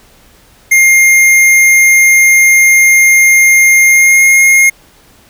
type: tone with pitch glide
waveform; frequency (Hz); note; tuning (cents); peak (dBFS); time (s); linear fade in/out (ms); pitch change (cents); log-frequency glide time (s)
square; 2120 to 2138; C7 to C7; +22 to +37; -4; 0.71-4.7; 10; +15; 3.86-4.23
effects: pink hiss -44 dBFS RMS until 5.29 s